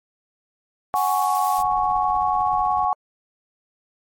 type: chord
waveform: sine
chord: F# suspended second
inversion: none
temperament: equal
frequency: 740 / 830.6 / 1108.7 Hz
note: F#5 / G#5 / C#6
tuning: 0 / 0 / 0 cents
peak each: -22 dBFS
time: 0.94-2.93 s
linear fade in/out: 0 ms
type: noise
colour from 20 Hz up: blue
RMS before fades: -33 dBFS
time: 0.95-1.63 s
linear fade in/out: 20 ms
type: noise with tremolo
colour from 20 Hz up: brown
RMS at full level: -39 dBFS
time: 1.58-2.85 s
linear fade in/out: 5 ms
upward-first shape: sine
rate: 16 Hz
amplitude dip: 60%
effects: MP3 64 kbps